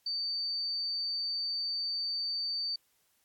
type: tone with amplitude modulation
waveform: sine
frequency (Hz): 4587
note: D8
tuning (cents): -42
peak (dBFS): -30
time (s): 0.06-2.76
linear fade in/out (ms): 5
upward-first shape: sine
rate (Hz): 214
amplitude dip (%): 25
effects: white hiss -72 dBFS RMS until 3.24 s + AAC 64 kbps